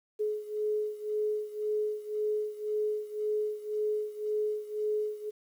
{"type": "beating tone pair", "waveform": "sine", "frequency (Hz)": [423.8, 425.7], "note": ["G#4", "G#4"], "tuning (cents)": [35, 43], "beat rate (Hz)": 1.9, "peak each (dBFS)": [-31, -34], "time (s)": [0.19, 5.31], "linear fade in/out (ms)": 20, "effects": ["10-bit"]}